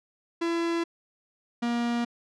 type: tone pair in turn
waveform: 45% pulse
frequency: 336.5 / 237.3 Hz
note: E4 / A#3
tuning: +36 / +31 cents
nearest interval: tritone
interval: 605 cents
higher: first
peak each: -25 dBFS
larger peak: neither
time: 0.41-0.84 / 1.62-2.05 s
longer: neither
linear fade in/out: 10 ms
effects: low-pass 5000 Hz 12 dB/octave